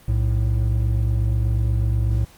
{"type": "tone pair together", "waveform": "triangle", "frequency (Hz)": [61.74, 110], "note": ["B1", "A2"], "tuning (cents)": [0, 0], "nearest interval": "minor seventh", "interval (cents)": 1000, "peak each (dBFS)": -18, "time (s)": [0.08, 2.25], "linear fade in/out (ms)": 5, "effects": ["pink hiss -50 dBFS RMS until 2.37 s", "Opus 32 kbps"]}